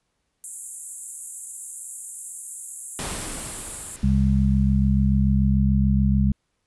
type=high-pass noise; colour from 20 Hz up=pink; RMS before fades=-33 dBFS; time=0.44-3.96 s; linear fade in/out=0 ms; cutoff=7200 Hz; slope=96 dB/octave
type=noise with exponential decay; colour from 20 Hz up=pink; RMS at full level=-29 dBFS; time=2.99-5.57 s; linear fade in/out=0 ms; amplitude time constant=560 ms
type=harmonic tone; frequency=66.9 Hz; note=C2; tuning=39 cents sharp; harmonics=1 / 2 / 3; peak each=-20 / -22 / -20 dBFS; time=4.03-6.32 s; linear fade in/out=5 ms
effects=pink hiss -74 dBFS RMS until 6.66 s + resampled to 24000 Hz